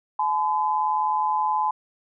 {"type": "tone pair together", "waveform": "sine", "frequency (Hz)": [855.1, 1014], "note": ["A5", "B5"], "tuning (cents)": [-50, 45], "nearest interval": "minor third", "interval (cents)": 295, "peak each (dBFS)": -23, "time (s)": [0.19, 1.71], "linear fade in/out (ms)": 5, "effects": []}